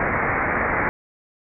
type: low-pass noise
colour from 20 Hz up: white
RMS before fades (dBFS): -22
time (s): 0-0.89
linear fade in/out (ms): 0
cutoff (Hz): 2200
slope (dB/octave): 96
effects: none